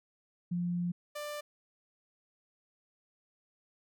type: tone pair in turn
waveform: sine / sawtooth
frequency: 175.2 / 591.9 Hz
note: F3 / D5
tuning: +6 / +13 cents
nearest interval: octave + major sixth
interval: 2107 cents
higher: second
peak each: -30 / -34 dBFS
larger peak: first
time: 0.51-0.92 / 1.15-1.41 s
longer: first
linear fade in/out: 10 ms
effects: none